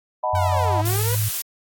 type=chord; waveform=sine; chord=B dominant seventh; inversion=first; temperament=equal; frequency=622.3 / 740 / 880 / 987.8 Hz; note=D#5 / F#5 / A5 / B5; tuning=0 / 0 / 0 / 0 cents; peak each=-25 / -26 / -27 / -24 dBFS; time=0.23-0.82 s; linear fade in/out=10 ms
type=tone with pitch glide; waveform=sine; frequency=92.5 to 106.25 Hz; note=F#2 to G#2; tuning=0 to +40 cents; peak=-20 dBFS; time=0.33-1.29 s; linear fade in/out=10 ms; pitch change=+240 cents; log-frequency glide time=0.7-0.87 s
type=linear two-way sweep; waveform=sawtooth; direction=down then up; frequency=776 to 307.1 to 504 Hz; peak=-24 dBFS; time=0.35-1.15 s; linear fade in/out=2 ms; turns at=0.8 s
type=noise; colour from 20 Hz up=blue; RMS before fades=-26 dBFS; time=0.85-1.42 s; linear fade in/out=5 ms
effects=AAC 64 kbps